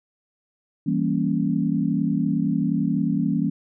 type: chord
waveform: sine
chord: E diminished seventh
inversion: none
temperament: equal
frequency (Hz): 164.81 / 196 / 233.1 / 277.2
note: E3 / G3 / Bb3 / Db4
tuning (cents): 0 / 0 / 0 / 0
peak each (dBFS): -25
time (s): 0.86-3.5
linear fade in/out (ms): 10
effects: none